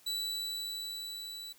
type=tone with level ramp; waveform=40% pulse; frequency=3951 Hz; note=B7; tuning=in tune; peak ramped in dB=-31 to -41 dBFS; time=0.06-1.53 s; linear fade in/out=10 ms; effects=white hiss -62 dBFS RMS until 1.58 s